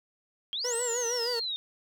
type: exponential two-way sweep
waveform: sine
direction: up then down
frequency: 3147 to 8330 to 3631 Hz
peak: -30 dBFS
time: 0.53-1.56 s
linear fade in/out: 0 ms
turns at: 0.76 s
type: tone with vibrato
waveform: 40% pulse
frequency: 477.4 Hz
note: A#4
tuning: 41 cents sharp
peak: -30 dBFS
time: 0.64-1.4 s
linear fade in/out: 10 ms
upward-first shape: sine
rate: 6.4 Hz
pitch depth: 68 cents each way
effects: none